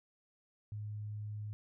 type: tone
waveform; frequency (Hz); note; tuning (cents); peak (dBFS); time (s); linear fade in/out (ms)
sine; 105.3; G#2; +24; -39; 0.72-1.53; 0
effects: none